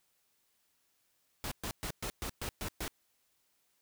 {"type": "noise bursts", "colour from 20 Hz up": "pink", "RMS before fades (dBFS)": -38, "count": 8, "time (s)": [1.44, 2.88], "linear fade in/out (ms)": 0, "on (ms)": 75, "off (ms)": 120, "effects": ["white hiss -75 dBFS RMS until 3.81 s"]}